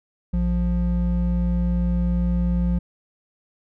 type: tone pair together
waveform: triangle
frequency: 58.77 / 176.2 Hz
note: A#1 / F3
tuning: +15 / +16 cents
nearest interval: octave + perfect fifth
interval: 1901 cents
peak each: -19 dBFS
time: 0.33-2.79 s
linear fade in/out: 10 ms
effects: none